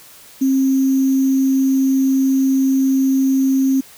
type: tone with sample-and-hold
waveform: sine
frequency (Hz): 267.2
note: C4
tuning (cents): +36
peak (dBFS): -12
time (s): 0.41-3.81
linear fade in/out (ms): 10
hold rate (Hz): 6300
effects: white hiss -43 dBFS RMS until 3.97 s